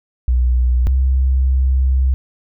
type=tone pair in turn; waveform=sine; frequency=61.7 / 65.37 Hz; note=B1 / C2; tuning=-1 / -1 cents; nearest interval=minor second; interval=100 cents; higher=second; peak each=-11 dBFS; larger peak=neither; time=0.28-0.87 / 0.87-2.14 s; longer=second; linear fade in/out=0 ms; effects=none